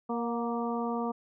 harmonic tone with a mistuned harmonic, 234.3 Hz, A#3, 9 cents sharp, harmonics 1 / 2 / 3 / 4 / 5, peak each -32 / -35 / -37 / -38 / -39 dBFS, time 0.09-1.12 s, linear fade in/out 10 ms, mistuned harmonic 3, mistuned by +28 cents, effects none

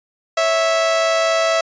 sawtooth tone pair together, 552 / 656.4 Hz, C#5 / E5, -7 / -8 cents, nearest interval minor third, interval 299 cents, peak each -21 / -11 dBFS, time 0.37-1.61 s, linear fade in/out 5 ms, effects resampled to 16000 Hz

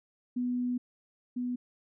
sine tone pair in turn, 246.9 / 246.9 Hz, B3 / B3, 0 / 0 cents, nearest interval unison, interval 0 cents, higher neither, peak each -28 / -30 dBFS, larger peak first, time 0.36-0.78 / 1.36-1.56 s, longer first, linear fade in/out 10 ms, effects none

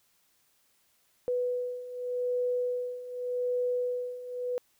sine beating tone pair, 493.9 / 494.75 Hz, B4 / B4, 0 / +3 cents, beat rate 0.85 Hz, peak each -34 / -30 dBFS, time 1.28-4.58 s, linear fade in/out 0 ms, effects white hiss -69 dBFS RMS until 4.79 s

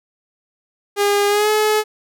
sawtooth tone with pitch glide, 406.8 to 427.5 Hz, G#4 to A4, -36 to -50 cents, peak -10 dBFS, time 0.96-1.84 s, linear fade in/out 50 ms, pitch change +86 cents, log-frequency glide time 1.28-1.5 s, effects none

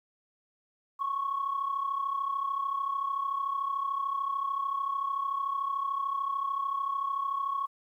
sine tone pair together, 1076 / 1109.5 Hz, C6 / C#6, +48 / +1 cents, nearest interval minor second, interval 53 cents, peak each -34 / -29 dBFS, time 0.99-7.67 s, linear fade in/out 20 ms, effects tanh soft clip ceiling -22 dBFS + 11-bit

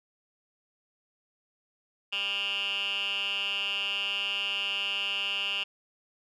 10% pulse tone with band-pass filter, 199.5 Hz, G3, 31 cents sharp, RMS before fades -31 dBFS, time 2.12-5.64 s, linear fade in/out 10 ms, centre 2800 Hz, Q 9.4, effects none

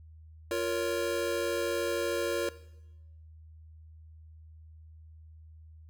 square chord, Bb minor, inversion second, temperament just, 349.6 / 466.2 / 559.4 Hz, F4 / Bb4 / Db5, +2 / 0 / +16 cents, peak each -34 dBFS, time 0.51-2.49 s, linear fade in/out 2 ms, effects noise-tail reverb RT60 0.9 s tail -17 dB re dry + added 79 Hz sine -49 dBFS peak until 5.89 s

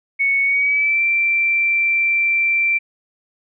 sine tone with pitch glide, 2217 to 2349 Hz, C#7 to D7, 0 to 0 cents, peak -14 dBFS, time 0.19-2.79 s, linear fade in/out 20 ms, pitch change +100 cents, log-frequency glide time 0.43-1.02 s, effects none

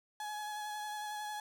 35% pulse tone with vibrato, 843 Hz, G#5, 26 cents sharp, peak -37 dBFS, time 0.2-1.4 s, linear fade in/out 2 ms, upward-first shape sine, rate 11 Hz, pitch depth 18 cents each way, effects none

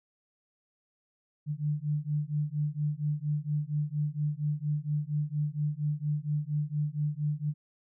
sine beating tone pair, 146.83 / 151.13 Hz, D3 / D3, 0 / +50 cents, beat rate 4.3 Hz, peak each -31 dBFS, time 1.46-7.54 s, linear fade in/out 50 ms, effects none

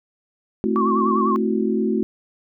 sine chord, F# half-diminished seventh, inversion first, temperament equal with one note detuned, 219.1 / 261.6 / 329.6 / 370 Hz, A3 / C4 / E4 / F#4, -7 / 0 / 0 / 0 cents, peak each -21 / -26 / -26 / -23 dBFS, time 0.64-2.03 s, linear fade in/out 0 ms
sine tone with vibrato, 1108.7 Hz, C#6, in tune, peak -19 dBFS, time 0.76-1.36 s, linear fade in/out 0 ms, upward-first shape sine, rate 10 Hz, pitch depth 83 cents each way
effects none

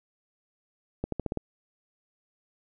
accelerating click train, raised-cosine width 2 ms, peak -16 dBFS, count 6, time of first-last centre 1.04-1.373 s, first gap 83 ms, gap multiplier 0.89, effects none

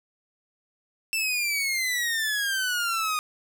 sawtooth exponential sweep, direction down, 2677 to 1230 Hz, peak -21 dBFS, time 1.13-3.19 s, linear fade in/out 0 ms, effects none

